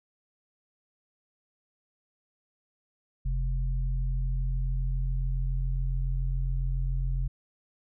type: tone pair together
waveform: sine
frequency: 43.55 / 130.81 Hz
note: F1 / C3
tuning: -4 / 0 cents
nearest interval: octave + perfect fifth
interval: 1904 cents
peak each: -26 / -33 dBFS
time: 3.25-7.28 s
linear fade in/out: 10 ms
effects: none